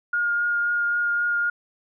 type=tone with vibrato; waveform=sine; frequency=1421 Hz; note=F6; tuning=30 cents sharp; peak=-20 dBFS; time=0.13-1.5 s; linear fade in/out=5 ms; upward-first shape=triangle; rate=3.8 Hz; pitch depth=12 cents each way; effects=none